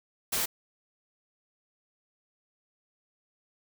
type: noise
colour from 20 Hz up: white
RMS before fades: -29 dBFS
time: 0.32-0.46 s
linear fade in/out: 10 ms
effects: none